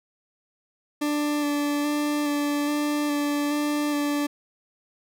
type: tone with vibrato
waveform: 40% pulse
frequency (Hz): 292.9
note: D4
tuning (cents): -5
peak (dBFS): -22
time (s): 1.01-4.27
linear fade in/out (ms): 10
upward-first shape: square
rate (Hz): 1.2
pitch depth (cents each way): 13
effects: none